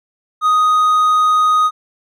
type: tone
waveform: triangle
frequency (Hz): 1247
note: D#6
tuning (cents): +3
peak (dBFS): -8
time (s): 0.41-1.71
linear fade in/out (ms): 50
effects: none